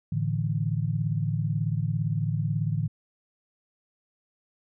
sine chord, A suspended fourth, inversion none, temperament equal, 110 / 146.83 / 164.81 Hz, A2 / D3 / E3, 0 / 0 / 0 cents, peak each -28 / -28 / -30 dBFS, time 0.12-2.88 s, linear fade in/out 5 ms, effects none

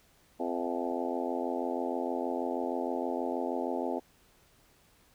harmonic tone with a mistuned harmonic, 86.3 Hz, F2, 20 cents flat, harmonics 3 / 4 / 5 / 6 / 7 / 8 / 9 / 10, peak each -36 / -37 / -38 / -39 / -39 / -40 / -41 / -41 dBFS, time 0.39-4 s, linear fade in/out 20 ms, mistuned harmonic 7, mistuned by +56 cents, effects pink hiss -64 dBFS RMS until 5.14 s

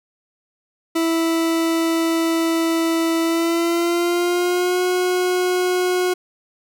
40% pulse tone with pitch glide, 329.1 to 363.1 Hz, E4 to F#4, -3 to -33 cents, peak -16 dBFS, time 0.95-6.14 s, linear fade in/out 10 ms, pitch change +170 cents, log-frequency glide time 3.22-4.81 s, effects none

